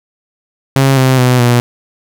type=tone with pitch steps; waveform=sawtooth; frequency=135.4 / 130.49 / 125.75 / 121.19 Hz; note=C#3 / C3 / B2 / B2; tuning=-40 / -4 / +32 / -32 cents; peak=-3 dBFS; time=0.76-1.6 s; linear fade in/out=0 ms; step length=210 ms; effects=none